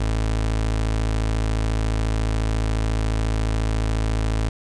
30% pulse tone, 54.2 Hz, A1, 25 cents flat, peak -17 dBFS, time 0-4.49 s, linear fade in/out 5 ms, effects resampled to 22050 Hz + 8-bit

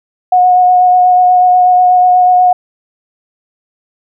sine tone with vibrato, 727 Hz, F#5, 31 cents flat, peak -4 dBFS, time 0.32-2.53 s, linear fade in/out 5 ms, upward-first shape sine, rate 8.2 Hz, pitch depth 13 cents each way, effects none

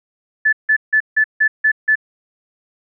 sine tone bursts, 1740 Hz, A6, 20 cents flat, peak -10 dBFS, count 7, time 0.45-1.956 s, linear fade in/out 10 ms, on 78 ms, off 160 ms, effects none

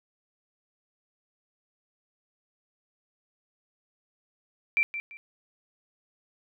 sine tone with echo, 2349 Hz, D7, in tune, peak -20 dBFS, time 4.77-4.83 s, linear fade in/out 0 ms, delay 170 ms, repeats 2, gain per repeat -11 dB, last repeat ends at 5.17 s, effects none

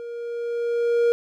triangle tone with level ramp, 471.7 Hz, A#4, 20 cents sharp, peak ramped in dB -30 to -13 dBFS, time 0-1.12 s, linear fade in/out 0 ms, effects none

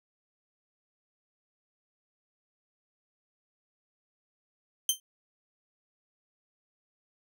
15% pulse tone with exponential decay, 3118 Hz, G7, 10 cents flat, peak -12 dBFS, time 4.89-5 s, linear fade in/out 2 ms, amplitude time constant 22 ms, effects none

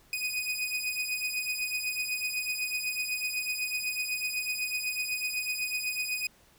sawtooth beating tone pair, 2489 / 2497 Hz, D#7 / D#7, 0 / +6 cents, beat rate 8 Hz, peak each -29 / -31 dBFS, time 0.13-6.27 s, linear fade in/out 2 ms, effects pink hiss -61 dBFS RMS until 6.58 s

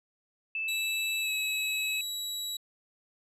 sine tone with pitch glide, 2632 to 2570 Hz, E7 to E7, -3 to -45 cents, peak -30 dBFS, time 0.55-2.01 s, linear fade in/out 2 ms, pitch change -42 cents, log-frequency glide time 1.21-1.31 s
sawtooth tone, 3900 Hz, B7, 23 cents flat, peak -30 dBFS, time 0.68-2.57 s, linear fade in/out 5 ms
effects resampled to 32000 Hz

